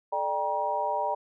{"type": "tone cluster", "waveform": "sine", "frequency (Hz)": [434.6, 594, 791, 951], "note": ["A4", "D5", "G5", "A#5"], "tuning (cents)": [-21, 20, 15, 34], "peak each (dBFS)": [-38, -31, -31, -29], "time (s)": [0.12, 1.15], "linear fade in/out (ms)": 10, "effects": []}